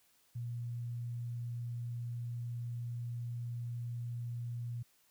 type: tone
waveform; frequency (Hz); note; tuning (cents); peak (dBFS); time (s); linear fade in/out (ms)
sine; 119.3; A#2; +41; -37; 0.35-4.83; 10
effects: white hiss -70 dBFS RMS until 5.1 s